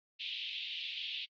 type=band-pass noise; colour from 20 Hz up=white; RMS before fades=-41 dBFS; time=0.19-1.26 s; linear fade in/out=20 ms; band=2600 to 3700 Hz; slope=48 dB/octave; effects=AAC 32 kbps